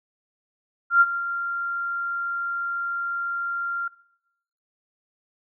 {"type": "tone with ADSR envelope", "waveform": "sine", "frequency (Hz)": 1387, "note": "F6", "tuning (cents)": -12, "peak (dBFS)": -10, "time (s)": [0.9, 3.88], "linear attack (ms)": 110, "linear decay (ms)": 41, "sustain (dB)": -15, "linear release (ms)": 5, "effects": ["noise-tail reverb RT60 0.8 s tail -20 dB re dry"]}